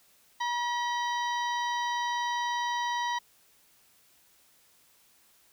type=harmonic tone with a mistuned harmonic; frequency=961 Hz; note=B5; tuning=48 cents flat; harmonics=1 / 2 / 3 / 4 / 5 / 6; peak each=-29 / -35 / -42 / -41 / -48 / -46 dBFS; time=0.4-3.19 s; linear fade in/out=10 ms; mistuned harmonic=3; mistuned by=+120 cents; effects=white hiss -63 dBFS RMS until 5.52 s